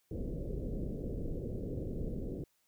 pink low-pass noise, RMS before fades -38 dBFS, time 0.11-2.44 s, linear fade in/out 5 ms, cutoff 530 Hz, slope 48 dB/octave, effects white hiss -75 dBFS RMS until 2.67 s

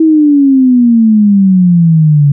sine exponential sweep, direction down, 325.1 to 140.8 Hz, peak -3 dBFS, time 0-2.32 s, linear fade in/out 5 ms, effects none

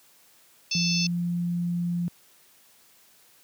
harmonic tone, 880 Hz, A5, in tune, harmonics 3 / 4 / 5 / 6 / 7, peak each -31 / -37 / -31 / -28 / -32 dBFS, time 0.71-1.07 s, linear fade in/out 5 ms
sine tone with pitch glide, 171.8 to 173.7 Hz, F3 to F3, -28 to -9 cents, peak -24 dBFS, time 0.75-2.08 s, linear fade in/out 0 ms, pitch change +19 cents, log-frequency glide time 0.95-1.14 s
effects white hiss -58 dBFS RMS until 3.43 s + high-pass 100 Hz 12 dB/octave

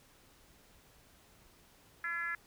sine tone with frequency modulation, 1700 Hz, G#6, 40 cents sharp, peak -34 dBFS, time 2.04-2.35 s, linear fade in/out 2 ms, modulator 344 Hz, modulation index 1, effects pink hiss -63 dBFS RMS until 2.46 s

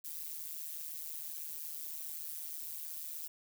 violet noise with amplitude modulation, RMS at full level -39 dBFS, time 0.04-3.28 s, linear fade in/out 10 ms, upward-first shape sine, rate 156 Hz, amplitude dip 95%, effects none

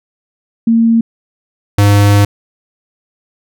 sine / square tone pair in turn, 228.7 / 101.87 Hz, A#3 / G#2, -33 / -33 cents, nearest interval octave + major second, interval 1400 cents, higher first, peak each -6 dBFS, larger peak neither, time 0.67-1.01 / 1.78-2.25 s, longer second, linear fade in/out 5 ms, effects none

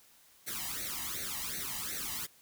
white noise with flanger, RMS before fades -38 dBFS, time 0.46-2.27 s, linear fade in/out 20 ms, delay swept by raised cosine 0.48 to 1.04 ms, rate 2.7 Hz, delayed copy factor +0.9, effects white hiss -62 dBFS RMS until 2.41 s

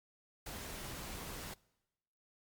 pink noise, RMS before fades -45 dBFS, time 0.46-1.54 s, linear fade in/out 5 ms, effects noise-tail reverb RT60 1.0 s tail -24 dB re dry + MP3 96 kbps

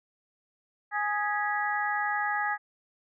harmonic tone with a mistuned harmonic, 415.3 Hz, G#4, in tune, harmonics 2 / 3 / 4 / 5, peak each -30 / -34 / -31 / -34 dBFS, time 0.91-2.58 s, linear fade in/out 50 ms, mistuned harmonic 5, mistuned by -110 cents, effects none

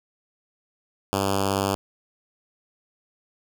5% pulse tone with notch filter, 98.1 Hz, G2, 2 cents sharp, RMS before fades -24 dBFS, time 1.13-1.75 s, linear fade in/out 0 ms, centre 2000 Hz, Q 1.4, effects none

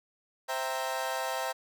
30% pulse chord, C dominant seventh, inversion none, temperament equal with one note detuned, 523.3 / 659.3 / 784 / 927.5 Hz, C5 / E5 / G5 / Bb5, 0 / 0 / 0 / -9 cents, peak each -34 dBFS, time 0.48-1.53 s, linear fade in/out 20 ms, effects none

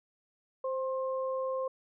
sine tone pair together, 523.3 / 1062.4 Hz, C5 / C6, 0 / +26 cents, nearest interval octave, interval 1226 cents, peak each -31 / -38 dBFS, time 0.64-1.68 s, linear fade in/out 5 ms, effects none

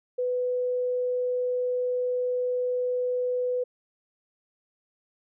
sine tone, 497.7 Hz, B4, 13 cents sharp, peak -24 dBFS, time 0.18-3.64 s, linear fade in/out 10 ms, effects none

